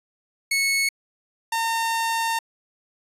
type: tone pair in turn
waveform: sawtooth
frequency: 2201 / 911.1 Hz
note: C#7 / A#5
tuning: -13 / -40 cents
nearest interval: octave + minor third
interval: 1527 cents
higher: first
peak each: -16 / -18 dBFS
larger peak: first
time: 0.51-0.89 / 1.52-2.39 s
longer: second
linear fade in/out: 5 ms
effects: resampled to 32000 Hz